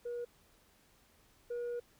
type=tone pair in turn; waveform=sine; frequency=479.9 / 479.9 Hz; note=B4 / B4; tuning=-50 / -50 cents; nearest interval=unison; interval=0 cents; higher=neither; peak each=-35 / -33 dBFS; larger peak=second; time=0.05-0.25 / 1.5-1.8 s; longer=second; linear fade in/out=10 ms; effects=tanh soft clip ceiling -35 dBFS + pink hiss -67 dBFS RMS until 1.99 s